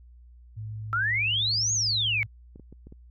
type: tone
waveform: sine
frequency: 108 Hz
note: A2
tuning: 32 cents flat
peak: -33 dBFS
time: 0.56-2.27 s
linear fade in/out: 20 ms
type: exponential two-way sweep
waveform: sine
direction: up then down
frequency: 1318.5 to 6740 to 2170 Hz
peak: -23 dBFS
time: 0.93-2.23 s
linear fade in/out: 0 ms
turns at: 1.73 s
type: clicks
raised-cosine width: 3 ms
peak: -33 dBFS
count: 5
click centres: 2.559 / 2.597 / 2.726 / 2.87 / 2.924 s
effects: added 60 Hz sine -48 dBFS peak until 3.1 s